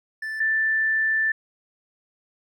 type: tone pair in turn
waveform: triangle / sine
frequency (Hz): 1760 / 1766.6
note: A6 / A6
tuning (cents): 0 / +6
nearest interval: unison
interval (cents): 6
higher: second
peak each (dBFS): -26 / -19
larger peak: second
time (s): 0.22-0.4 / 0.4-1.32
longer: second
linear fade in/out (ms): 5
effects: none